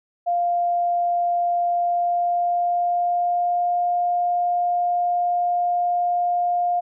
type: tone with pitch glide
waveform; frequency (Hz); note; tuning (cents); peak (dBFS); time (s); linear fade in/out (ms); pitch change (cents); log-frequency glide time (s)
sine; 698.5 to 705.8; F5 to F5; 0 to +18; -18; 0.26-6.81; 20; +18; 1.74-3.8
effects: none